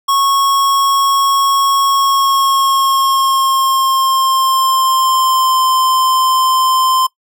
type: tone with pitch glide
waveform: square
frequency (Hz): 1100 to 1039.5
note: C#6 to C6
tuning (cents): -14 to -12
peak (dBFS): -11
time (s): 0.08-7.07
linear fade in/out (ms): 10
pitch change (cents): -98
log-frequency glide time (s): 1.87-5.62
effects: noise-tail reverb RT60 0.1 s tail -21 dB re dry